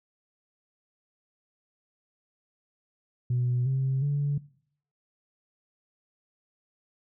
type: tone with pitch steps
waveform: sine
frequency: 123.47 / 133.1 / 143.48 Hz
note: B2 / C3 / D3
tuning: 0 / +30 / -40 cents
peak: -22 dBFS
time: 3.3-4.38 s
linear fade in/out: 5 ms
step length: 360 ms
effects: noise-tail reverb RT60 0.6 s tail -21 dB re dry + tanh soft clip ceiling -20 dBFS